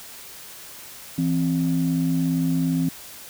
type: tone pair together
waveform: sine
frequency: 165.87 / 263.3 Hz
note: E3 / C4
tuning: +11 / +11 cents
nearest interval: minor sixth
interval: 800 cents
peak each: -21 dBFS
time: 1.18-2.89 s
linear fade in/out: 5 ms
effects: tanh soft clip ceiling -13 dBFS + white hiss -41 dBFS RMS until 3.29 s